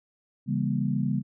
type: chord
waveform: sine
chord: C# diminished seventh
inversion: none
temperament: just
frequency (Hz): 138.59 / 166.31 / 199.57 / 239.5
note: C#3 / E3 / G3 / Bb3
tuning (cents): 0 / +16 / +31 / +47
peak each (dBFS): -28 / -33 / -28 / -30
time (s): 0.46-1.23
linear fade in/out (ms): 50
effects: none